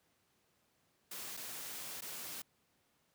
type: noise with dropouts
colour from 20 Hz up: white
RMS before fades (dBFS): -45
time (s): 1.11-2.42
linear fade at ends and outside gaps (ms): 5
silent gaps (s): 1.369-1.372 / 2.009-2.02
effects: pink hiss -75 dBFS RMS until 3.14 s + high-pass 100 Hz 12 dB/octave